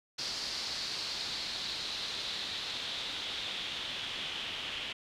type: noise with low-pass filter sweep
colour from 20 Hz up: white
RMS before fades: -38 dBFS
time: 0.18-4.93 s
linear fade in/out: 10 ms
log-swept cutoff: 4700 to 3100 Hz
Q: 4
effects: none